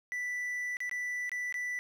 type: tone with dropouts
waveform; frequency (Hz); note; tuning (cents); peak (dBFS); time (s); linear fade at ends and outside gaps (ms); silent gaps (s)
triangle; 1975.5; B6; 0; -31; 0.12-1.79; 0; 0.769-0.804 / 0.895-0.913 / 1.294-1.317 / 1.525-1.542
effects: none